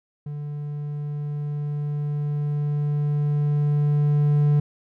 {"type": "tone with level ramp", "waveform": "triangle", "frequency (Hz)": 146.83, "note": "D3", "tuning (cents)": 0, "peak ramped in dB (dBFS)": [-27, -13], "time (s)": [0.26, 4.6], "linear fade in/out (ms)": 5, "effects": []}